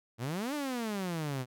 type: exponential two-way sweep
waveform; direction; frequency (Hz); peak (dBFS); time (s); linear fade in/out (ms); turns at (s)
sawtooth; up then down; 108.5 to 303.8 to 122.6; -29; 0.18-1.46; 50; 0.54
effects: none